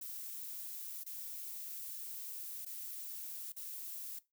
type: noise with dropouts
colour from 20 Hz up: violet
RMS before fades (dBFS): -45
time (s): 0.01-4.19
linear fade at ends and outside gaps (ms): 5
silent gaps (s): 1.036-1.062 / 2.65-2.662 / 3.522-3.564
effects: noise-tail reverb RT60 0.2 s tail -17 dB re dry